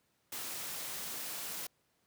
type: noise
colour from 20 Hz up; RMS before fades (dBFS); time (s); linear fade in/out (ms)
white; -41; 0.32-1.67; 5
effects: pink hiss -75 dBFS RMS until 2.06 s + high-pass 100 Hz 12 dB/octave